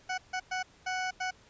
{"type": "tone bursts at uneven times", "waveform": "20% pulse", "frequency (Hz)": 742, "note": "F#5", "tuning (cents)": 5, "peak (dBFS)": -26, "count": 5, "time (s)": [[0.09, 0.18], [0.33, 0.4], [0.51, 0.63], [0.86, 1.11], [1.2, 1.31]], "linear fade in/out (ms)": 10, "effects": ["pink hiss -60 dBFS RMS until 1.49 s", "resampled to 16000 Hz"]}